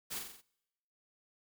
white noise with echo, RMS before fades -40 dBFS, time 0.1-0.2 s, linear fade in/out 20 ms, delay 44 ms, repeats 5, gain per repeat -4 dB, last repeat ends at 0.42 s, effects noise-tail reverb RT60 1.0 s tail -26 dB re dry

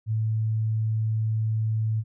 sine tone, 110 Hz, A2, in tune, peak -22 dBFS, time 0.06-2.04 s, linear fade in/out 50 ms, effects none

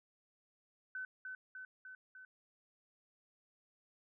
sine tone with echo, 1516 Hz, F#6, 42 cents sharp, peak -40 dBFS, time 0.95-1.05 s, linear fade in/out 2 ms, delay 300 ms, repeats 4, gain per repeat -3 dB, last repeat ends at 2.25 s, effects none

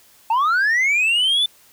sine linear sweep, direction up, 859 to 3548 Hz, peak -12 dBFS, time 0.3-1.46 s, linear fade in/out 5 ms, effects tanh soft clip ceiling -14 dBFS + white hiss -52 dBFS RMS until 1.72 s

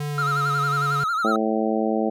square tone with pitch glide, 146.83 to 142.4 Hz, D3 to C#3, 0 to +47 cents, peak -26 dBFS, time 0-1.04 s, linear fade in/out 5 ms, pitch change -53 cents, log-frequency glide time 0.1-0.27 s
triangle tone with vibrato, 1329 Hz, E6, 14 cents sharp, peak -19 dBFS, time 0.18-1.36 s, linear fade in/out 2 ms, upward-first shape sine, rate 11 Hz, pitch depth 100 cents each way
harmonic tone, 110 Hz, A2, in tune, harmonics 2 / 3 / 4 / 5 / 6 / 7, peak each -24 / -26 / -27 / -28 / -29 / -29 dBFS, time 1.24-2.1 s, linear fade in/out 10 ms
effects none

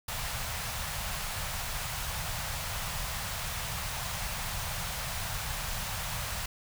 pink band-stop noise, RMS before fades -35 dBFS, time 0.08-6.46 s, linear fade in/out 5 ms, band 160 to 640 Hz, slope 24 dB/octave, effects none

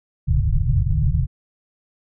white low-pass noise, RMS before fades -18 dBFS, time 0.27-1.27 s, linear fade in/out 20 ms, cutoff 150 Hz, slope 96 dB/octave, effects none

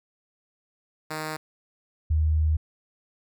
5% pulse / sine tone pair in turn, 155.7 / 77.85 Hz, D#3 / D#2, +2 / +2 cents, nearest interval octave, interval 1200 cents, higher first, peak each -19 dBFS, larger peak neither, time 1.1-1.37 / 2.1-2.57 s, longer second, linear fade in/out 10 ms, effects none

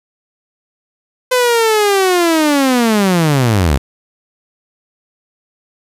sawtooth linear sweep, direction down, 510 to 62.4 Hz, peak -6 dBFS, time 1.31-3.78 s, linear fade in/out 10 ms, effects resampled to 32000 Hz + 7-bit

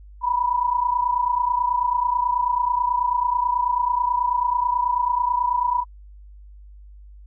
sine tone pair together, 958.6 / 987.8 Hz, A#5 / B5, +48 / 0 cents, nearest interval minor second, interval 52 cents, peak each -23 / -20 dBFS, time 0.21-5.85 s, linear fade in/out 50 ms, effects added 50 Hz sine -41 dBFS peak until 7.26 s

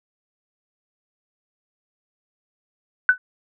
sine tone with exponential decay, 1500 Hz, F#6, 23 cents sharp, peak -6 dBFS, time 3.09-3.18 s, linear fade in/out 1 ms, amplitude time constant 19 ms, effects none

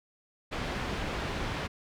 pink low-pass noise, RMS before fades -34 dBFS, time 0.51-1.68 s, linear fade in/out 20 ms, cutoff 3300 Hz, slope 12 dB/octave, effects none

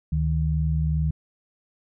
sine tone pair together, 73 / 155.53 Hz, D2 / D#3, -10 / 0 cents, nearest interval octave + minor second, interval 1310 cents, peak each -23 dBFS, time 0.12-1.11 s, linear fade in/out 5 ms, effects none

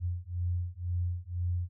sine beating tone pair, 87.31 / 89.31 Hz, F2 / F2, 0 / +39 cents, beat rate 2 Hz, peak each -33 / -33 dBFS, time 0-1.69 s, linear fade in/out 50 ms, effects none

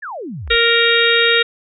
sine exponential sweep, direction down, 1843 to 37.86 Hz, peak -25 dBFS, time 0.02-0.56 s, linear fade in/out 10 ms
clicks, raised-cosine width 0.5 ms, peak -25 dBFS, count 2, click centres 0.476 / 0.679 s
harmonic tone, 466.2 Hz, A#4, in tune, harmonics 1 / 3 / 4 / 5 / 6 / 7 / 8, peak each -17 / -18 / -18 / -20 / -21 / -23 / -17 dBFS, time 0.5-1.43 s, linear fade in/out 10 ms
effects none

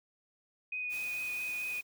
sine tone with vibrato, 2489 Hz, D#7, in tune, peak -34 dBFS, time 0.72-1.81 s, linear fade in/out 5 ms, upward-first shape sine, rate 4.5 Hz, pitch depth 12 cents each way
white noise, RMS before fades -48 dBFS, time 0.89-1.83 s, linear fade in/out 50 ms
effects none

